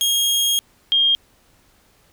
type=tone pair in turn; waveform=sawtooth / sine; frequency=3258 / 3221 Hz; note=G#7 / G7; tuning=-34 / +46 cents; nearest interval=unison; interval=20 cents; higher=first; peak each=-13 dBFS; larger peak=neither; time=0.01-0.59 / 0.92-1.15 s; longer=first; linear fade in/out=0 ms; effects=pink hiss -57 dBFS RMS until 2.12 s